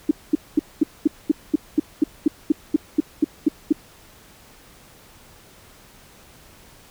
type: tone bursts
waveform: sine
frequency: 302.5 Hz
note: D#4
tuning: 49 cents flat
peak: -11 dBFS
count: 16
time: 0.09-3.726 s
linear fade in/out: 5 ms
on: 21 ms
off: 220 ms
effects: pink hiss -49 dBFS RMS until 6.9 s